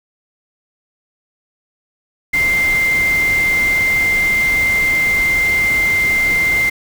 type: tone in noise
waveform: sine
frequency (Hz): 2093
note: C7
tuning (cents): 0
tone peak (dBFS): -12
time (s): 2.33-6.7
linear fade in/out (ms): 10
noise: pink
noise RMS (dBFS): -26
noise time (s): 2.33-6.7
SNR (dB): +11
effects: none